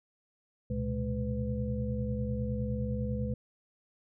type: tone cluster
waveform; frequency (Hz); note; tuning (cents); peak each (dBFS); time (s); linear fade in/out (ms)
sine; 70.1 / 119 / 128.9 / 210.8 / 499.2; C#2 / A#2 / C3 / G#3 / B4; +20 / +36 / -26 / +26 / +19; -36 / -35 / -40 / -35 / -39; 0.7-3.34; 5
effects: none